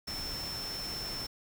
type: tone in noise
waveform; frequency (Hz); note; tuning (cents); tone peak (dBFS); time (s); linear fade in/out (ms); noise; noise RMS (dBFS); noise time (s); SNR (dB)
sine; 5350; E8; +25; -37; 0.07-1.27; 10; pink; -42; 0.07-1.27; +2
effects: none